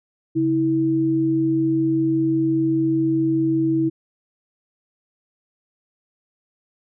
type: tone pair together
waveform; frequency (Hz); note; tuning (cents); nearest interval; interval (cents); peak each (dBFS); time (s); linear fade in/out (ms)
sine; 138.33 / 324.2; C#3 / E4; -3 / -29; octave + minor third; 1474; -25 / -17; 0.35-3.9; 20
effects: none